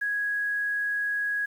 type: tone with quantisation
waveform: sine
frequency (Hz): 1661.2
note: G#6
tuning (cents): 0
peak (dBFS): -25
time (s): 0.01-1.46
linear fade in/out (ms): 10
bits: 9
effects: none